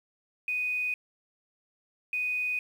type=tone pair in turn; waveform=sine; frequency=2489 / 2489 Hz; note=D#7 / D#7; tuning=0 / 0 cents; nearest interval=unison; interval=0 cents; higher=neither; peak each=-27 dBFS; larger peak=neither; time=0.48-0.94 / 2.13-2.59 s; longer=neither; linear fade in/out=2 ms; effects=9-bit